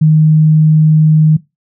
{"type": "tone", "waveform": "sine", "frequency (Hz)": 155.56, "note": "D#3", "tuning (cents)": 0, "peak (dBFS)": -4, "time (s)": [0.01, 1.37], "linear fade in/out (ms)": 10, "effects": ["noise-tail reverb RT60 0.2 s tail -19 dB re dry"]}